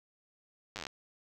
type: slowing click train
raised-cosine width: 0.2 ms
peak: -22 dBFS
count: 10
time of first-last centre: 0.76-0.868 s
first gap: 9 ms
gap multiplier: 1.07
effects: none